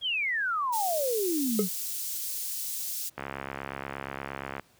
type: exponential sweep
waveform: sine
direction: down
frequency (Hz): 3351 to 174.61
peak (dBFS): -26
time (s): 0.01-1.69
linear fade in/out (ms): 50
type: high-pass noise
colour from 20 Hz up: white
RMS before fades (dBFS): -34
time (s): 0.72-3.1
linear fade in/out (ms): 20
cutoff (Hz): 5200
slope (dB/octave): 12
type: tone with exponential decay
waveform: triangle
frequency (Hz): 425.2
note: G#4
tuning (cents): +41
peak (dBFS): -17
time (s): 1.59-1.68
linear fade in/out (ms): 2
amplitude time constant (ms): 18
type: click train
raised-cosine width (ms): 0.5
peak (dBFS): -19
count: 98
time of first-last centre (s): 3.18-4.596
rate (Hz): 68.5
effects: pink hiss -62 dBFS RMS until 4.79 s + high-pass 80 Hz 12 dB/octave